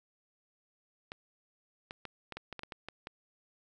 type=clicks; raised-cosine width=0.3 ms; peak=-25 dBFS; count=11; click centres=1.119 / 1.909 / 2.053 / 2.323 / 2.37 / 2.527 / 2.593 / 2.634 / 2.722 / 2.886 / 3.071 s; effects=none